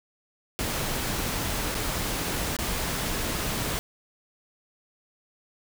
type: noise with dropouts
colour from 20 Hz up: pink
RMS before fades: -29 dBFS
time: 0.59-3.79 s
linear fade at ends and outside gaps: 0 ms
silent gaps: 1.745-1.751 / 2.566-2.588 s
effects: none